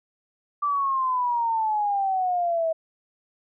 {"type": "exponential sweep", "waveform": "sine", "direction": "down", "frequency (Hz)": [1174.7, 641], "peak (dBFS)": -21, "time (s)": [0.62, 2.73], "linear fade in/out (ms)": 10, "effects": []}